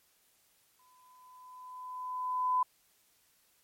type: tone with exponential growth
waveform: sine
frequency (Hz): 1007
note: B5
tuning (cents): +33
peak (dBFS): -24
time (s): 0.79-2.63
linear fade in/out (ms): 5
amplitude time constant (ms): 400
effects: white hiss -69 dBFS RMS until 3.63 s + MP3 64 kbps